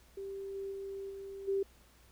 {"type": "tone with level steps", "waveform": "sine", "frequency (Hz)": 392, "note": "G4", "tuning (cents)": 0, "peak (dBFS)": [-39, -37, -39, -42, -29], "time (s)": [0.17, 1.63], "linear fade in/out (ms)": 5, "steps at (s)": [0.54, 0.71, 1.09, 1.47], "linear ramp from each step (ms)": 20, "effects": ["added 60 Hz sine -63 dBFS peak until 2.11 s", "pink hiss -64 dBFS RMS until 2.11 s"]}